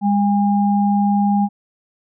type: tone pair together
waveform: sine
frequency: 202.8 / 811.2 Hz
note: G#3 / G#5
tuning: -41 / -41 cents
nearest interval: 2 octaves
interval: 2400 cents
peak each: -14 / -19 dBFS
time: 0.01-1.49 s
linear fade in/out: 50 ms
effects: none